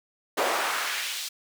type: noise with high-pass filter sweep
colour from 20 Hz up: brown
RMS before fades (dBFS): -28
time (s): 0.37-1.29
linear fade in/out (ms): 10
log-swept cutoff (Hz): 520 to 4400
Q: 1.1
effects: high-pass 300 Hz 12 dB/octave